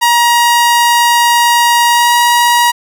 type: tone with pitch glide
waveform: sawtooth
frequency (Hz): 949 to 955.6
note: A#5 to A#5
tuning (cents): +31 to +43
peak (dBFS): -3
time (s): 0.01-2.72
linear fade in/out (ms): 20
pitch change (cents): +12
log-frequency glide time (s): 1.9-2.14
effects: none